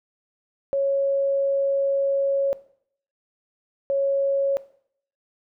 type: tone pair in turn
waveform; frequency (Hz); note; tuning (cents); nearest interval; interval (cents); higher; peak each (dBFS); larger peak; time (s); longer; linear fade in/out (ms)
sine; 552 / 552; C#5 / C#5; -7 / -7; unison; 0; neither; -19; neither; 0.73-2.53 / 3.9-4.57; first; 0
effects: noise-tail reverb RT60 0.6 s tail -17 dB re dry